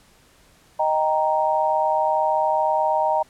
sine chord, Eb major, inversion none, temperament equal, 622.3 / 784 / 932.3 Hz, Eb5 / G5 / Bb5, 0 / 0 / 0 cents, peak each -22 / -23 / -21 dBFS, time 0.79-3.23 s, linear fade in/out 10 ms, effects pink hiss -55 dBFS RMS until 3.29 s + low-pass 12000 Hz 12 dB/octave

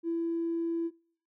triangle tone with tanh clipping, 334 Hz, E4, 23 cents sharp, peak -28 dBFS, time 0.03-0.91 s, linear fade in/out 50 ms, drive 4 dB, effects noise-tail reverb RT60 0.6 s tail -26 dB re dry

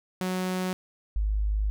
sawtooth / sine tone pair in turn, 184.5 / 51.77 Hz, F#3 / G#1, -5 / -5 cents, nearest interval octave + minor seventh, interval 2200 cents, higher first, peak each -23 / -23 dBFS, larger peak neither, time 0.21-0.73 / 1.16-1.7 s, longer second, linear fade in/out 0 ms, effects none

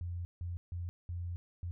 sine tone bursts at uneven times, 87.31 Hz, F2, in tune, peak -36 dBFS, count 5, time 0.01-0.25 / 0.41-0.57 / 0.72-0.89 / 1.09-1.36 / 1.63-1.71 s, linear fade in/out 0 ms, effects none

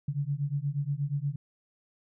sine beating tone pair, 138.59 / 146.99 Hz, C#3 / D3, 0 / +2 cents, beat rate 8.4 Hz, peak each -31 dBFS, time 0.08-1.36 s, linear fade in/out 5 ms, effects none

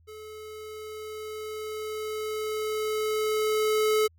square tone with level ramp, 430.6 Hz, A4, 37 cents flat, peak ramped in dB -42 to -21 dBFS, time 0.07-4.08 s, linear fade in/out 20 ms, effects added 82 Hz sine -57 dBFS peak until 4.18 s

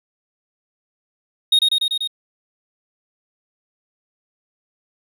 triangle tone with echo, 3729 Hz, A#7, in tune, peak -9 dBFS, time 1.52-1.59 s, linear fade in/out 5 ms, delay 97 ms, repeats 5, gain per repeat -2 dB, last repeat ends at 2.075 s, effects none

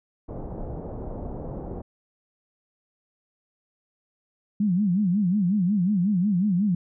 pink low-pass noise, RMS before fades -34 dBFS, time 0.28-1.82 s, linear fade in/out 10 ms, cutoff 730 Hz, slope 24 dB/octave
sine tone with vibrato, 191.9 Hz, G3, 37 cents flat, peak -19 dBFS, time 4.6-6.75 s, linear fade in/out 5 ms, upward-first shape sine, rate 5.5 Hz, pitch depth 190 cents each way
effects none

